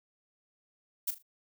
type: noise with echo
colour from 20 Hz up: violet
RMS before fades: -30 dBFS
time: 1.07-1.11 s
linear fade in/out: 10 ms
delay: 39 ms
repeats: 3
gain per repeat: -11 dB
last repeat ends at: 1.227 s
effects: none